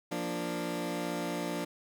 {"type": "chord", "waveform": "20% pulse", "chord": "Bb major", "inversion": "second", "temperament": "equal", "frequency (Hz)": [174.61, 233.1, 293.7], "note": ["F3", "Bb3", "D4"], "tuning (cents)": [0, 0, 0], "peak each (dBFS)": [-32, -35, -31], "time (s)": [0.11, 1.65], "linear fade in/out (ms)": 10, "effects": []}